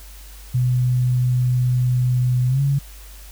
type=tone with pitch glide; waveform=sine; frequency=125.1 to 139.61 Hz; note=B2 to C#3; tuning=+23 to +13 cents; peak=-15 dBFS; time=0.54-2.79 s; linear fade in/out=10 ms; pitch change=+190 cents; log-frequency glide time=2.48-2.61 s; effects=added 50 Hz sine -38 dBFS peak until 3.31 s + white hiss -45 dBFS RMS until 3.31 s